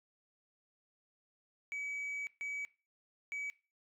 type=tone bursts at uneven times; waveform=sine; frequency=2279 Hz; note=C#7; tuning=47 cents sharp; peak=-35 dBFS; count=3; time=1.72-2.27 / 2.41-2.65 / 3.32-3.5 s; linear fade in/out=0 ms; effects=noise-tail reverb RT60 0.3 s tail -20 dB re dry + tanh soft clip ceiling -36 dBFS